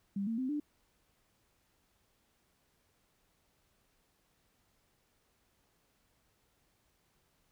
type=tone with pitch steps; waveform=sine; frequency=198.5 / 226.7 / 258.9 / 295.7 Hz; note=G3 / A#3 / C4 / D4; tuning=+22 / -48 / -18 / +12 cents; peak=-32 dBFS; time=0.16-0.6 s; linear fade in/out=5 ms; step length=110 ms; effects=pink hiss -74 dBFS RMS until 7.51 s